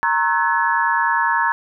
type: tone cluster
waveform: sine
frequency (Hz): 930 / 1080 / 1316 / 1500 / 1701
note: A#5 / C#6 / E6 / F#6 / G#6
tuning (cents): -4 / -45 / -3 / +23 / +41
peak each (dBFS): -19 / -22 / -27 / -26 / -20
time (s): 0.03-1.52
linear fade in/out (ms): 0
effects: none